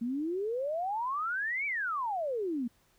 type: exponential two-way sweep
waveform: sine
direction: up then down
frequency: 226.1 to 2343 to 226.1 Hz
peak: -30 dBFS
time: 0.01-2.68 s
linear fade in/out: 10 ms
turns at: 1.66 s
effects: pink hiss -68 dBFS RMS until 2.98 s